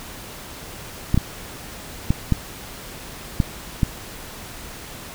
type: clicks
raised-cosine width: 5 ms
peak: -4 dBFS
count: 6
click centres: 1.144 / 1.176 / 2.105 / 2.323 / 3.402 / 3.832 s
effects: pink hiss -37 dBFS RMS until 5.14 s